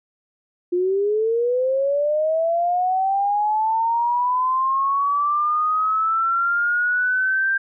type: linear sweep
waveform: sine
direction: up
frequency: 349.2 to 1585 Hz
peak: -17 dBFS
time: 0.72-7.58 s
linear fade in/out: 10 ms
effects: none